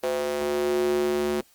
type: tone with high-pass filter sweep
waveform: square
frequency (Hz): 73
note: D2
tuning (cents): -10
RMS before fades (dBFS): -25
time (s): 0.03-1.41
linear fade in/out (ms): 5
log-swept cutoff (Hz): 480 to 300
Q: 4.5
effects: white hiss -59 dBFS RMS until 1.54 s + Opus 24 kbps